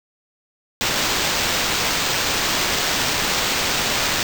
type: noise with sample-and-hold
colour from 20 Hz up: blue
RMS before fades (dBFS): -21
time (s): 0.81-4.23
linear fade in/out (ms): 0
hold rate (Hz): 11025
effects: none